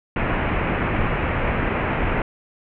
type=low-pass noise; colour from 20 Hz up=pink; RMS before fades=-22 dBFS; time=0.16-2.22 s; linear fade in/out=2 ms; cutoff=2600 Hz; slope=48 dB/octave; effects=none